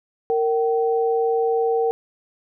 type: tone pair together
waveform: sine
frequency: 460.8 / 767 Hz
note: A#4 / G5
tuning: -20 / -38 cents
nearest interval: major sixth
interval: 882 cents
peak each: -18 / -24 dBFS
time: 0.3-1.91 s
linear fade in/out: 0 ms
effects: none